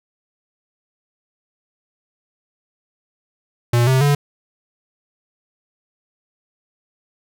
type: tone with pitch steps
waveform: square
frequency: 119.6 / 131.18 / 143.88 Hz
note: A#2 / C3 / D3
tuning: +45 / +5 / -35 cents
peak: -13 dBFS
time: 3.73-4.15 s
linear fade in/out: 5 ms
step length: 140 ms
effects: none